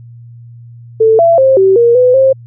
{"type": "tone with pitch steps", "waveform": "sine", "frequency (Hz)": [443.4, 672, 531, 383.8, 470.6, 501, 532], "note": ["A4", "E5", "C5", "G4", "A#4", "B4", "C5"], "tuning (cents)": [13, 33, 25, -37, 16, 25, 29], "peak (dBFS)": -4, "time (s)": [1, 2.33], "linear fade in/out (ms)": 10, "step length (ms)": 190, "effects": ["added 118 Hz sine -31 dBFS peak until 2.46 s"]}